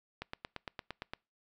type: click train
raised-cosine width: 0.3 ms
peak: -23 dBFS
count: 9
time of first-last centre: 0.22-1.135 s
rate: 8.74 Hz
effects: noise-tail reverb RT60 0.3 s tail -26 dB re dry